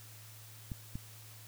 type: clicks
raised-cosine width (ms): 5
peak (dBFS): -27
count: 2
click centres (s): 0.718 / 0.955
effects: added 109 Hz sine -53 dBFS peak until 1.47 s + white hiss -55 dBFS RMS until 1.47 s